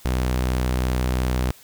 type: tone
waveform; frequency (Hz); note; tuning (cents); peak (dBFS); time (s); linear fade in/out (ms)
sawtooth; 62.9; B1; +32; -16; 0.05-1.51; 0
effects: white hiss -49 dBFS RMS until 1.63 s